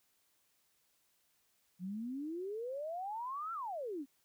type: exponential two-way sweep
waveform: sine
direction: up then down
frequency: 174.2 to 1379 to 255.7 Hz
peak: -38 dBFS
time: 1.79-4.06 s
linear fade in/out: 50 ms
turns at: 3.53 s
effects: white hiss -75 dBFS RMS until 4.24 s